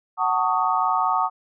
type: chord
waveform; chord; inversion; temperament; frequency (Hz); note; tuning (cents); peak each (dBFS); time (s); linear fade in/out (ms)
sine; D# half-diminished seventh; first; just; 746.7 / 896 / 1120.1 / 1244.5; F#5 / A5 / C#6 / D#6; +16 / +31 / +18 / 0; -24; 0.17-1.3; 50
effects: none